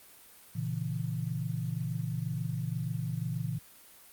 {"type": "chord", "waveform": "sine", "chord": "A# diminished", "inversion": "none", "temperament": "equal", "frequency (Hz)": [116.54, 138.59, 164.81], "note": ["A#2", "C#3", "E3"], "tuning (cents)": [0, 0, 0], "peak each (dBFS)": [-35, -36, -35], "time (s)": [0.55, 3.59], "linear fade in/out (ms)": 10, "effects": ["white hiss -55 dBFS RMS until 4.12 s", "Opus 32 kbps"]}